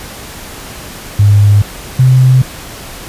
sine tone pair in turn, 102.4 / 129.02 Hz, G#2 / C3, -24 / -24 cents, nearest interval major third, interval 400 cents, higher second, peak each -3 dBFS, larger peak neither, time 1.19-1.62 / 1.99-2.42 s, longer neither, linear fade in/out 5 ms, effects pink hiss -28 dBFS RMS until 3.08 s + resampled to 32000 Hz

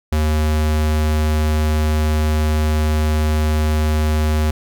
square tone, 76.9 Hz, D#2, 20 cents flat, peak -15 dBFS, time 0.12-4.51 s, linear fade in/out 5 ms, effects none

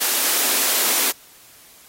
white high-pass noise, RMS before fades -19 dBFS, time 0-1.12 s, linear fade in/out 20 ms, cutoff 230 Hz, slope 48 dB/octave, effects white hiss -48 dBFS RMS until 1.88 s + AAC 48 kbps

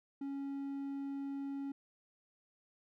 triangle tone, 277.2 Hz, C#4, in tune, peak -36 dBFS, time 0.21-1.72 s, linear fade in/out 5 ms, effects none

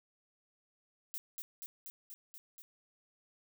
violet noise with echo, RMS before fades -41 dBFS, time 1.14-1.18 s, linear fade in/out 0 ms, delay 240 ms, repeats 6, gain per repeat -2 dB, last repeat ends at 2.62 s, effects none

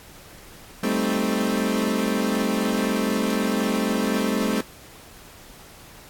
30% pulse chord, A half-diminished seventh, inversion third, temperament equal, 196 / 220 / 261.6 / 311.1 Hz, G3 / A3 / C4 / Eb4, 0 / 0 / 0 / 0 cents, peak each -24 / -22 / -24 / -28 dBFS, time 0.83-4.61 s, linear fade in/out 5 ms, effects pink hiss -46 dBFS RMS until 6.09 s + AAC 64 kbps

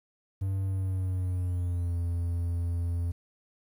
triangle tone with pitch glide, 96.3 to 85.79 Hz, G2 to F2, -30 to -30 cents, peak -25 dBFS, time 0.41-3.12 s, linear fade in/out 10 ms, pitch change -200 cents, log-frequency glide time 0.64-1.97 s, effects 10-bit

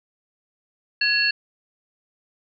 sine tone cluster, 1676 / 2716 / 4374 Hz, G#6 / F7 / C#8, +15 / -49 / -24 cents, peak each -22 dBFS, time 1.01-1.31 s, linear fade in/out 5 ms, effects none

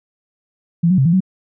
sine tone with pitch steps, 169.3 / 185.9 / 133.6 / 167.8 / 187.7 Hz, E3 / F#3 / C3 / E3 / F#3, +46 / +8 / +36 / +31 / +25 cents, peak -10 dBFS, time 0.83-1.205 s, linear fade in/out 10 ms, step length 75 ms, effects none

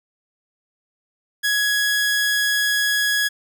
sawtooth tone, 1671 Hz, G#6, 10 cents sharp, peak -14 dBFS, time 1.43-3.29 s, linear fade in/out 20 ms, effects none

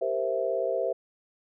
sine chord, C dominant seventh, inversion second, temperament equal, 392 / 466.2 / 523.3 / 659.3 Hz, G4 / Bb4 / C5 / E5, 0 / 0 / 0 / 0 cents, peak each -33 / -32 / -29 / -30 dBFS, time 0.01-0.93 s, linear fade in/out 10 ms, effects none

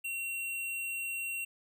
square tone, 2738 Hz, F7, 35 cents flat, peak -35 dBFS, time 0.04-1.45 s, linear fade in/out 10 ms, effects none

